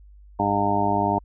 harmonic tone, 101.3 Hz, G#2, 43 cents flat, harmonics 1 / 2 / 3 / 4 / 6 / 7 / 8 / 9, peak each -30 / -28 / -28 / -30 / -30 / -25 / -29 / -24 dBFS, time 0.39-1.19 s, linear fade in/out 10 ms, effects added 50 Hz sine -45 dBFS peak until 1.24 s

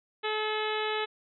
harmonic tone, 430 Hz, A4, 40 cents flat, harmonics 1 / 2 / 3 / 4 / 5 / 6 / 7 / 8 / 9, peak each -32 / -35 / -37 / -38 / -39 / -40 / -40 / -41 / -42 dBFS, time 0.23-1.06 s, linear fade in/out 20 ms, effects none

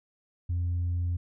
sine tone, 87.31 Hz, F2, in tune, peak -24 dBFS, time 0.49-1.17 s, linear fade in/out 10 ms, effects tanh soft clip ceiling -24 dBFS

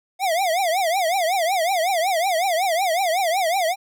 square tone with vibrato, 710 Hz, F5, 28 cents sharp, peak -19 dBFS, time 0.19-3.76 s, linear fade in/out 50 ms, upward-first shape triangle, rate 5.4 Hz, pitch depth 230 cents each way, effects none

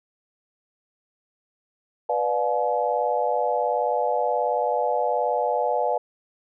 sine chord, B diminished seventh, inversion none, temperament just, 493.9 / 592.7 / 711.2 / 853.4 Hz, B4 / D5 / F5 / Ab5, 0 / +16 / +31 / +47 cents, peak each -26 dBFS, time 2.09-5.98 s, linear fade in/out 5 ms, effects none

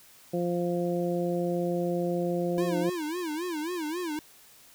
harmonic tone, 174.61 Hz, F3, in tune, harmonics 1 / 2 / 3 / 4, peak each -30 / -30 / -31 / -38 dBFS, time 0.33-2.9 s, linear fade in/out 10 ms
square tone with vibrato, 329.6 Hz, E4, in tune, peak -31 dBFS, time 2.58-4.19 s, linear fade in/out 0 ms, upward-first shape sine, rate 3.7 Hz, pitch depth 170 cents each way
effects white hiss -55 dBFS RMS until 4.74 s

